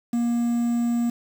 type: tone with quantisation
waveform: triangle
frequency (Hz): 236.6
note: A#3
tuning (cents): +26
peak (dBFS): -18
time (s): 0.13-1.1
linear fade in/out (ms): 5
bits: 7
effects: none